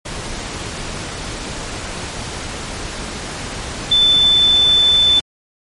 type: tone in noise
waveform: sine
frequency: 3520 Hz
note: A7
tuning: in tune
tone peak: -9 dBFS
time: 3.91-5.2 s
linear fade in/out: 10 ms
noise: pink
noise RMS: -26 dBFS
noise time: 0.05-5.21 s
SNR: +14 dB
effects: low-pass 9000 Hz 12 dB/octave + MP3 48 kbps